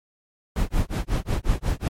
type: noise with tremolo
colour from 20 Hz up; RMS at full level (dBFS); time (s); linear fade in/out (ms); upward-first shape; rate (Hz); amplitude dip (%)
brown; -20; 0.56-1.88; 2; sine; 5.5; 100
effects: MP3 64 kbps